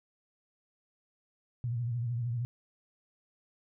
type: tone with vibrato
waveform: sine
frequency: 119.2 Hz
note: A#2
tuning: 39 cents sharp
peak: -30 dBFS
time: 1.64-2.45 s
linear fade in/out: 0 ms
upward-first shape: sine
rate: 13 Hz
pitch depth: 77 cents each way
effects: none